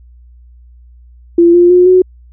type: tone with pitch steps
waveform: sine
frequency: 341.8 / 350.4 / 359.2 / 368.2 Hz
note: F4 / F4 / F4 / F#4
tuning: -37 / +6 / +49 / -8 cents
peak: -3 dBFS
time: 1.38-2.02 s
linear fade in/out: 5 ms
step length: 160 ms
effects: added 60 Hz sine -37 dBFS peak until 2.32 s